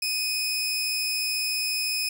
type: tone pair together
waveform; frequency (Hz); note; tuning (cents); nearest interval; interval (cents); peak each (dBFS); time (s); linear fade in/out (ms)
sawtooth; 2493 / 5231; D#7 / E8; +3 / -14; octave + minor second; 1283; -25; 0.02-2.09; 5
effects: none